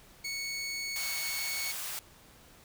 20% pulse tone, 2217 Hz, C#7, in tune, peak -29 dBFS, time 0.24-1.72 s, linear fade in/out 10 ms
white high-pass noise, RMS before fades -38 dBFS, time 0.96-1.99 s, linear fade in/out 0 ms, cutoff 600 Hz, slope 24 dB/octave
effects pink hiss -57 dBFS RMS until 2.64 s

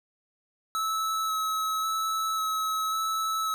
square tone with vibrato, 1297 Hz, E6, 28 cents flat, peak -27 dBFS, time 0.75-3.54 s, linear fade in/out 0 ms, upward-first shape square, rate 0.92 Hz, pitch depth 11 cents each way, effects none

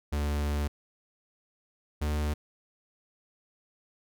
45% pulse tone pair in turn, 73.3 / 74.84 Hz, D2 / D2, -3 / +33 cents, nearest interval unison, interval 36 cents, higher second, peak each -27 dBFS, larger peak neither, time 0.12-0.68 / 2.01-2.34 s, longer first, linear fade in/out 10 ms, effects none

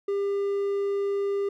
triangle tone, 399.8 Hz, G4, 34 cents sharp, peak -22 dBFS, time 0.08-1.49 s, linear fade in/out 5 ms, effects none

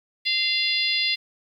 harmonic tone, 692 Hz, F5, 16 cents flat, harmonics 3 / 4 / 5 / 6 / 7, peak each -27 / -27 / -27 / -27 / -27 dBFS, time 0.25-1.16 s, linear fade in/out 20 ms, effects 9-bit

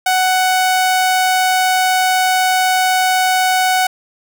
sawtooth tone, 744 Hz, F#5, 9 cents sharp, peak -8 dBFS, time 0.06-3.87 s, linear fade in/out 5 ms, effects none

